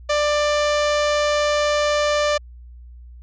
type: tone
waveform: sawtooth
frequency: 592 Hz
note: D5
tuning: 14 cents sharp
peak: -13 dBFS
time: 0.09-2.38 s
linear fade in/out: 10 ms
effects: added 60 Hz sine -38 dBFS peak until 3.22 s + resampled to 16000 Hz